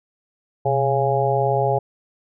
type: harmonic tone with a mistuned harmonic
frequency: 137.9 Hz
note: C#3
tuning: 9 cents flat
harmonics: 1 / 3 / 4 / 5 / 6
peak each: -23 / -23 / -23 / -23 / -23 dBFS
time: 0.65-1.79 s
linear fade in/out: 10 ms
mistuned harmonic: 1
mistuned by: -140 cents
effects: none